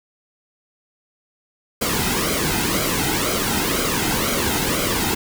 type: noise with flanger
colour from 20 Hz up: pink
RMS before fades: -21 dBFS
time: 1.81-5.15 s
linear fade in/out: 10 ms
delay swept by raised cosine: 1.1 to 1.78 ms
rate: 2 Hz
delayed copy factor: -0.65
effects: none